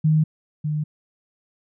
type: tone pair in turn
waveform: sine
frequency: 155.56 / 151.48 Hz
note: D#3 / D#3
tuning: 0 / -46 cents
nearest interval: unison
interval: 46 cents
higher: first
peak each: -14 / -21 dBFS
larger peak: first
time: 0.04-0.24 / 0.64-0.84 s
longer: neither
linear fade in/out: 10 ms
effects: none